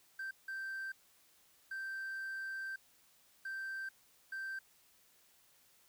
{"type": "tone bursts at uneven times", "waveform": "triangle", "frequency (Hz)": 1564, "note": "G6", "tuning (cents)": -4, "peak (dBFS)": -37, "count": 5, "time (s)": [[0.19, 0.31], [0.48, 0.92], [1.71, 2.76], [3.45, 3.89], [4.32, 4.59]], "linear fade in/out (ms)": 5, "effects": ["tanh soft clip ceiling -33 dBFS", "white hiss -68 dBFS RMS until 5.88 s"]}